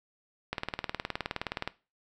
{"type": "click train", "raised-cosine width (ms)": 0.3, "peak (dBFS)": -15, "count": 23, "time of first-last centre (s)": [0.53, 1.676], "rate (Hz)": 19.2, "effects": ["noise-tail reverb RT60 0.3 s tail -18 dB re dry"]}